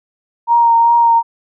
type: tone with vibrato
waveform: sine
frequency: 932.3 Hz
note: A#5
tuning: in tune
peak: -7 dBFS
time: 0.47-1.23 s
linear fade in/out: 50 ms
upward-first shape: triangle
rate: 2.6 Hz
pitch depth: 20 cents each way
effects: none